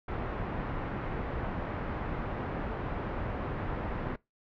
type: low-pass noise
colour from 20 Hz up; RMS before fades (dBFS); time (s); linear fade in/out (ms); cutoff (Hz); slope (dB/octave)
pink; -35; 0.08-4.16; 5; 1500; 12
effects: noise-tail reverb RT60 0.2 s tail -22 dB re dry + low-pass 3000 Hz 12 dB/octave